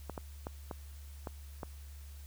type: clicks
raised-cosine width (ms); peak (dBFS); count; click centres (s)
1; -25; 6; 0.097 / 0.178 / 0.469 / 0.712 / 1.272 / 1.632
effects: added 71 Hz sine -46 dBFS peak until 2.26 s + white hiss -60 dBFS RMS until 2.26 s